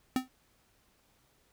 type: tone with exponential decay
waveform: square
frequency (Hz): 257.6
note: C4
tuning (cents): -27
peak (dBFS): -24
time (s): 0.16-0.28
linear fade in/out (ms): 1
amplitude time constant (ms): 26
effects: pink hiss -69 dBFS RMS until 1.52 s